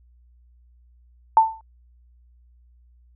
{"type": "tone with exponential decay", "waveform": "sine", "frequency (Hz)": 890, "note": "A5", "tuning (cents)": 20, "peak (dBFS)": -7, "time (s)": [1.37, 1.61], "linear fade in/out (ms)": 1, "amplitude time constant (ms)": 52, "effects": ["added 60 Hz sine -52 dBFS peak until 3.15 s"]}